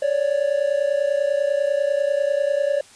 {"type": "tone pair together", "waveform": "triangle", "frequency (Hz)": [554.4, 584.5], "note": ["C#5", "D5"], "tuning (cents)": [0, -8], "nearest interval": "minor second", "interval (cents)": 92, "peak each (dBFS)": -19, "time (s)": [0.02, 2.81], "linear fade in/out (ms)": 5, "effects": ["white hiss -48 dBFS RMS until 2.95 s", "resampled to 22050 Hz"]}